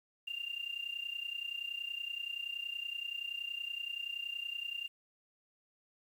sine tone with amplitude modulation, 2794 Hz, F7, in tune, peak -34 dBFS, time 0.27-4.88 s, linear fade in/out 10 ms, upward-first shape sine, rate 30.6 Hz, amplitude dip 80%, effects 10-bit

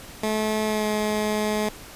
15% pulse tone with pitch glide, 215.9 to 212.6 Hz, A3 to G#3, -33 to +41 cents, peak -16 dBFS, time 0.23-1.69 s, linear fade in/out 5 ms, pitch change -26 cents, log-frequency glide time 0.64-0.87 s, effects pink hiss -42 dBFS RMS until 1.95 s + resampled to 32000 Hz

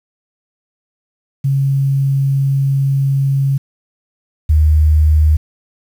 sine tone pair in turn, 137.1 / 76.94 Hz, C#3 / D#2, -19 / -19 cents, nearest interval minor seventh, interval 1000 cents, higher first, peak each -11 / -7 dBFS, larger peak second, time 1.44-3.58 / 4.49-5.37 s, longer first, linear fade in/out 10 ms, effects 7-bit

